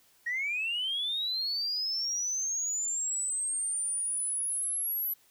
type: linear sweep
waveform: sine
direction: up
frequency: 1864.7 to 11840 Hz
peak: -28 dBFS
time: 0.26-5.14 s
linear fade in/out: 10 ms
effects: tanh soft clip ceiling -25 dBFS + white hiss -64 dBFS RMS until 5.3 s